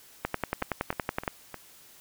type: two click trains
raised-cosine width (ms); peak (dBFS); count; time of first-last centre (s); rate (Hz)
0.5; -22 / -12; 4 / 12; 0.62-1.543 / 0.25-1.278; 3.25 / 10.7
effects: white hiss -54 dBFS RMS until 2 s